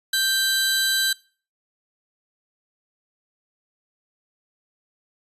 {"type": "tone pair together", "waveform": "sawtooth", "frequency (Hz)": [1566, 3971], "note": ["G6", "B7"], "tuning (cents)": [-2, 9], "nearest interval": "octave + major third", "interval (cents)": 1611, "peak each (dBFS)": -19, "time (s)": [0.13, 1.13], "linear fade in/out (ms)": 5, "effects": ["noise-tail reverb RT60 0.4 s tail -22 dB re dry", "resampled to 32000 Hz"]}